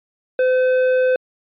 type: tone with tanh clipping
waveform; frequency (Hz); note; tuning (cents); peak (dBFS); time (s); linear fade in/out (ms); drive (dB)
sine; 511; C5; -41; -15; 0.39-1.16; 2; 10
effects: resampled to 8000 Hz